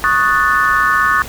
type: chord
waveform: sine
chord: D# half-diminished seventh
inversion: third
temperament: equal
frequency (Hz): 1108.7 / 1244.5 / 1480 / 1760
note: C#6 / D#6 / F#6 / A6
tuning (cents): 0 / 0 / 0 / 0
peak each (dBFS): -16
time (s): 0.04-1.22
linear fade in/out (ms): 0
effects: added 50 Hz sine -36 dBFS peak until 1.28 s + pink hiss -31 dBFS RMS until 1.28 s

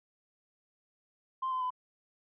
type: tone with pitch steps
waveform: sine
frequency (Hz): 1046.5 / 1026.7 / 1007.4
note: C6 / C6 / B5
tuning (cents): 0 / -33 / +34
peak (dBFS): -29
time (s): 1.42-1.705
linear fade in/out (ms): 10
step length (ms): 95
effects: tanh soft clip ceiling -27 dBFS

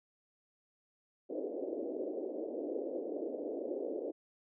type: band-pass noise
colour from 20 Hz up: pink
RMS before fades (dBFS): -39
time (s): 1.29-4.12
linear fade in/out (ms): 20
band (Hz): 290 to 580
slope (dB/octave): 48
effects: none

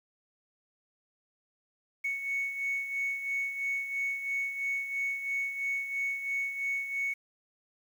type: beating tone pair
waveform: sine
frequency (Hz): 2217 / 2220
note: C#7 / C#7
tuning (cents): 0 / +2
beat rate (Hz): 3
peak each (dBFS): -30 / -37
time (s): 2.04-7.14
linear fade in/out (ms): 10
effects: tanh soft clip ceiling -25 dBFS + 9-bit

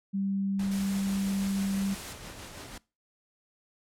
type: tone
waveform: sine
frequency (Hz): 196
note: G3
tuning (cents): 0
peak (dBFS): -27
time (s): 0.13-1.95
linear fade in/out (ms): 20
type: noise with tremolo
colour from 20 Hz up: pink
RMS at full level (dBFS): -42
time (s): 0.59-2.78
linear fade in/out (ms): 5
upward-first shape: sine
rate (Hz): 6.1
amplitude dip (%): 35
type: noise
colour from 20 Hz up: white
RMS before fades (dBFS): -42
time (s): 0.71-2.13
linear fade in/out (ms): 5
effects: noise-tail reverb RT60 0.3 s tail -23 dB re dry + low-pass 11000 Hz 12 dB/octave

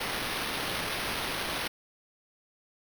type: noise with sample-and-hold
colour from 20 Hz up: violet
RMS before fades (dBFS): -33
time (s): 0-1.68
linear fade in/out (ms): 10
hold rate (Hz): 7350
effects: none

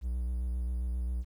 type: tone with vibrato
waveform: triangle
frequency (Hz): 61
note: B1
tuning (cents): -21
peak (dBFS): -28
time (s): 0.01-1.25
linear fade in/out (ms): 50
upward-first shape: square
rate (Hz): 7.5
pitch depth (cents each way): 30
effects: 11-bit

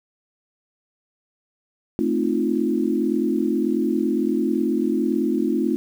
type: chord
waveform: sine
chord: F dominant seventh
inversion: first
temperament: equal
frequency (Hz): 220 / 261.6 / 311.1 / 349.2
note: A3 / C4 / Eb4 / F4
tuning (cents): 0 / 0 / 0 / 0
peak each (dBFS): -24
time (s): 1.99-5.76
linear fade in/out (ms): 0
effects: 8-bit

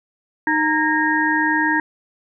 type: harmonic tone with a mistuned harmonic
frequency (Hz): 309.2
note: D#4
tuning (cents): -11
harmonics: 1 / 3 / 5 / 6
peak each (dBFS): -21 / -21 / -21 / -21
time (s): 0.47-1.8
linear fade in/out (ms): 2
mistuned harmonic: 5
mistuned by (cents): +92
effects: none

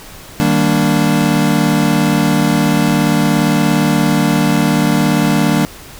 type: chord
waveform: square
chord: Eb major seventh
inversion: none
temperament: equal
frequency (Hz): 155.56 / 196 / 233.1 / 293.7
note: Eb3 / G3 / Bb3 / D4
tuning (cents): 0 / 0 / 0 / 0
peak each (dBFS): -17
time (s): 0.4-5.65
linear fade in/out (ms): 0
effects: pink hiss -35 dBFS RMS until 5.99 s

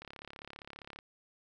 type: click train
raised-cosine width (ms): 0.3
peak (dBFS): -30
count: 35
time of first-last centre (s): 0.02-0.989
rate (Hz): 35.1
effects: none

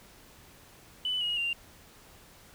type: tone with pitch steps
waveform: sine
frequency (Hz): 2995 / 2886 / 2782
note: F#7 / F#7 / F7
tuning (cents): +20 / -44 / -7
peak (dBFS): -27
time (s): 1.05-1.53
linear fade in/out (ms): 2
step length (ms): 160
effects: tanh soft clip ceiling -23 dBFS + pink hiss -55 dBFS RMS until 2.54 s

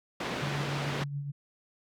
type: band-pass noise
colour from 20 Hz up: pink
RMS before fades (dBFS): -35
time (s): 0.2-1.04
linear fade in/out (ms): 5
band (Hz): 160 to 3600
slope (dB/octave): 12
type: tone with tremolo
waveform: sine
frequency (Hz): 142.3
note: C#3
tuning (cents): +46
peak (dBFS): -30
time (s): 0.41-1.32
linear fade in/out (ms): 20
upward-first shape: triangle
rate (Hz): 6.9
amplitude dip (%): 55
effects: none

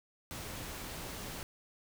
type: noise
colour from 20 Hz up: pink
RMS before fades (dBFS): -43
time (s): 0.31-1.43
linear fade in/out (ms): 0
effects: none

